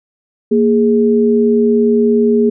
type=tone pair together; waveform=sine; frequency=232.5 / 415.3 Hz; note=A#3 / G#4; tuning=-4 / 0 cents; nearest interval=minor seventh; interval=1004 cents; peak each=-11 dBFS; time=0.51-2.5 s; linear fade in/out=10 ms; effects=none